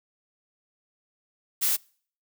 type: noise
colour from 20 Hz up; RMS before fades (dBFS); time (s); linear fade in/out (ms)
blue; -24; 1.61-1.77; 20
effects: noise-tail reverb RT60 0.5 s tail -26 dB re dry